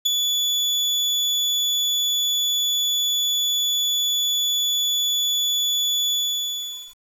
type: tone with ADSR envelope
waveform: 35% pulse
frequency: 3442 Hz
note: A7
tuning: 39 cents flat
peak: -12 dBFS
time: 0.05-6.96 s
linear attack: 12 ms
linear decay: 11 ms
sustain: -5 dB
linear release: 840 ms
effects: resampled to 32000 Hz + 8-bit